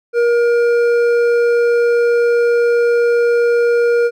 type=tone with hard clipping; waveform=triangle; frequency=473.8 Hz; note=A#4; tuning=28 cents sharp; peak=-12 dBFS; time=0.13-4.11 s; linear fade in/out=50 ms; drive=11 dB; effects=none